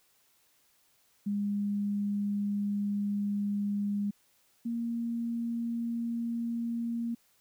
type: tone pair in turn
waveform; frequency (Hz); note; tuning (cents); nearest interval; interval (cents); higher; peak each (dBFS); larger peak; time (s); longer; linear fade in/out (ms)
sine; 203.6 / 233.3; G#3 / A#3; -34 / +2; major second; 236; second; -28 / -30; first; 1.26-4.11 / 4.65-7.15; first; 10
effects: white hiss -68 dBFS RMS until 7.4 s